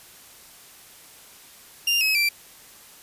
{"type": "tone with pitch steps", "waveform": "30% pulse", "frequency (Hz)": [2794, 2562, 2349], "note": ["F7", "E7", "D7"], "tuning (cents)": [0, -50, 0], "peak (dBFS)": -16, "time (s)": [1.87, 2.29], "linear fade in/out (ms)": 5, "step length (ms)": 140, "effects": ["white hiss -48 dBFS RMS until 3.02 s", "resampled to 32000 Hz"]}